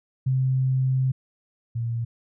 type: tone pair in turn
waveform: sine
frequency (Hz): 130.81 / 116.54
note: C3 / A#2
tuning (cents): 0 / 0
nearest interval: major second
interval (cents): 200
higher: first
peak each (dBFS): -19 / -24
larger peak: first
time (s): 0.26-1.12 / 1.75-2.05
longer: first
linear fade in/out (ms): 10
effects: none